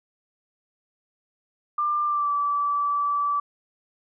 sine tone with pitch glide, 1192 to 1156.7 Hz, D6 to D6, +25 to -27 cents, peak -21 dBFS, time 1.78-3.4 s, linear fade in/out 5 ms, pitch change -52 cents, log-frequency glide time 2.05-2.31 s, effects none

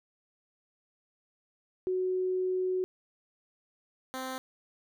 sine / 10% pulse tone pair in turn, 370 / 260.2 Hz, F#4 / C4, 0 / -9 cents, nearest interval tritone, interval 609 cents, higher first, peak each -27 dBFS, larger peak neither, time 1.87-2.84 / 4.14-4.38 s, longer first, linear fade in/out 0 ms, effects none

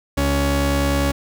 sawtooth tone pair together, 70 / 280 Hz, C#2 / C#4, +18 / +18 cents, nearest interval 2 octaves, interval 2400 cents, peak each -15 dBFS, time 0.17-1.12 s, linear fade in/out 10 ms, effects none

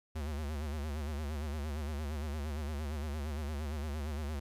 square tone with vibrato, 74.4 Hz, D2, 23 cents sharp, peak -36 dBFS, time 0.15-4.4 s, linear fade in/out 10 ms, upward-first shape sine, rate 8.7 Hz, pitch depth 110 cents each way, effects resampled to 32000 Hz + 12-bit

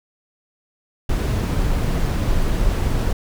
brown noise, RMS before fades -19 dBFS, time 1.09-3.13 s, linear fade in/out 5 ms, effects none

